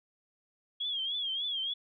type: tone with vibrato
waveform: sine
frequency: 3288 Hz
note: G#7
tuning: 18 cents flat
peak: -31 dBFS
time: 0.8-1.74 s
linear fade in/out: 10 ms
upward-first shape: triangle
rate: 3.4 Hz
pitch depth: 120 cents each way
effects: none